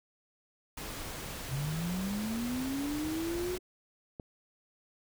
pink noise, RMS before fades -41 dBFS, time 0.77-3.58 s, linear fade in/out 5 ms
sine linear sweep, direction up, 128.4 to 370 Hz, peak -32 dBFS, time 1.48-3.59 s, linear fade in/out 50 ms
click, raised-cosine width 2 ms, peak -28 dBFS, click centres 4.198 s
effects none

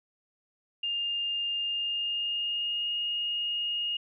sine tone with pitch glide, 2812 to 2855 Hz, F7 to F7, +11 to +37 cents, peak -28 dBFS, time 0.83-3.97 s, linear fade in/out 5 ms, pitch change +26 cents, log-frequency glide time 1.59-2.92 s, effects none

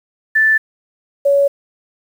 sine tone pair in turn, 1760 / 562.4 Hz, A6 / C#5, 0 / +25 cents, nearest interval octave + minor sixth, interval 1975 cents, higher first, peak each -9 dBFS, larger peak neither, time 0.35-0.58 / 1.25-1.48 s, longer neither, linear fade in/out 10 ms, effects 7-bit

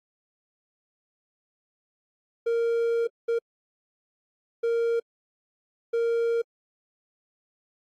triangle tone bursts at uneven times, 464.7 Hz, A#4, 5 cents flat, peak -20 dBFS, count 4, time 2.46-3.07 / 3.28-3.39 / 4.63-5 / 5.93-6.42 s, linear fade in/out 10 ms, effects AAC 48 kbps

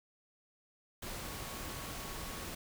sine tone in noise, 1109 Hz, C#6, in tune, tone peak -53 dBFS, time 1.23-2.5 s, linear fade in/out 5 ms, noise pink, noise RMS -43 dBFS, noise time 1.02-2.55 s, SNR -13 dB, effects none

